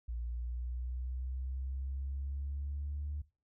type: linear sweep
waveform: sine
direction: up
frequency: 58.1 to 73.8 Hz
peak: -35 dBFS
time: 0.08-3.22 s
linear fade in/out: 10 ms
effects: noise-tail reverb RT60 0.3 s tail -19 dB re dry + tanh soft clip ceiling -31 dBFS